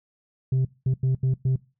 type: tone bursts at uneven times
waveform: sine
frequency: 130.81 Hz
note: C3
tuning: in tune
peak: -16 dBFS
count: 5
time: 0.52-0.65 / 0.86-0.94 / 1.03-1.15 / 1.23-1.34 / 1.45-1.56 s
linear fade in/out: 5 ms
effects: noise-tail reverb RT60 0.3 s tail -23 dB re dry + tanh soft clip ceiling -18 dBFS